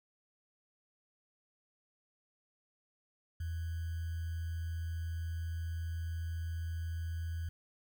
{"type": "tone with sample-and-hold", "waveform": "sine", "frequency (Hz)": 82.8, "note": "E2", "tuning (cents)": 8, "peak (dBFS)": -35, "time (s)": [3.4, 7.49], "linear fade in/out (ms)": 5, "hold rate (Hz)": 1575, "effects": []}